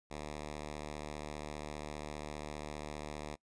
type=tone; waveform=5% pulse; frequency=75 Hz; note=D2; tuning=37 cents sharp; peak=-30 dBFS; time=0.1-3.36 s; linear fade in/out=20 ms; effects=noise-tail reverb RT60 0.1 s tail -22 dB re dry + resampled to 22050 Hz